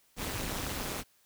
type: noise with amplitude modulation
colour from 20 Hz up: pink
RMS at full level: -32 dBFS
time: 0.16-1.04 s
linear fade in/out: 50 ms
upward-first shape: sine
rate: 210 Hz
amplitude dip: 95%
effects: white hiss -67 dBFS RMS until 1.25 s